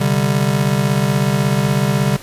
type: chord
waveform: square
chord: C suspended second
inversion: none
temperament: just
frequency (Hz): 130.81 / 147.16 / 196.22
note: C3 / D3 / G3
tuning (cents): 0 / +4 / +2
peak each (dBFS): -19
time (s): 0-2.17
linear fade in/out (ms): 10
effects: pink hiss -36 dBFS RMS until 2.22 s + resampled to 32000 Hz